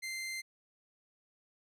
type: tone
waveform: sawtooth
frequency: 2084 Hz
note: C7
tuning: 7 cents flat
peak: -34 dBFS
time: 0.02-0.42 s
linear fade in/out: 20 ms
effects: low-pass 12000 Hz 12 dB/octave